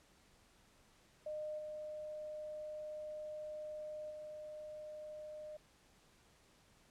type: tone with level steps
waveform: sine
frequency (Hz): 610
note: D#5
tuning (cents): -34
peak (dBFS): -40 / -43 / -46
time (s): 1.26-5.57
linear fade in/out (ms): 5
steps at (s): 1.58 / 4.1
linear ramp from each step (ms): 10
effects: pink hiss -68 dBFS RMS until 6.9 s + low-pass 10000 Hz 12 dB/octave